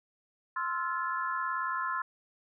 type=chord; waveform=sine; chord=F major seventh; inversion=second; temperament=equal with one note detuned; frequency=1046.5 / 1318.5 / 1396.9 / 1719.8 Hz; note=C6 / E6 / F6 / A6; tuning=0 / 0 / 0 / -40 cents; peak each=-33 / -36 / -37 / -38 dBFS; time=0.56-2.02 s; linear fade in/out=5 ms; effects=none